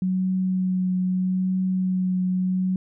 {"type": "tone with vibrato", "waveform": "sine", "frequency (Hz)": 185.2, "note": "F#3", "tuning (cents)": 2, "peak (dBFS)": -20, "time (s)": [0.02, 2.76], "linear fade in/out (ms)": 2, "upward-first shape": "triangle", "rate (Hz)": 0.79, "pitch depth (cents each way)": 16, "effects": []}